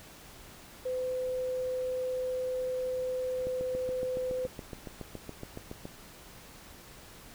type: tone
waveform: sine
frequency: 509 Hz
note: C5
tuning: 48 cents flat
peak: -30 dBFS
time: 0.85-4.47 s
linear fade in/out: 10 ms
type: click train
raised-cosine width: 2 ms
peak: -26 dBFS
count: 18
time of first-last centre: 3.47-5.854 s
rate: 7.13 Hz
effects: pink hiss -51 dBFS RMS until 7.34 s